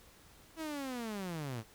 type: linear sweep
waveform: sawtooth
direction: down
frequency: 329 to 103.9 Hz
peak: -34 dBFS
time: 0.56-1.64 s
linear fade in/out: 50 ms
effects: pink hiss -60 dBFS RMS until 1.74 s